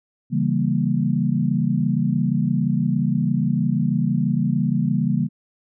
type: chord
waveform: sine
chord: C# diminished seventh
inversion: none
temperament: equal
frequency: 138.59 / 164.81 / 196 / 233.1 Hz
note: C#3 / E3 / G3 / Bb3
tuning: 0 / 0 / 0 / 0 cents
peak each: -23 dBFS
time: 0.3-5.29 s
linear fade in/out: 50 ms
effects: none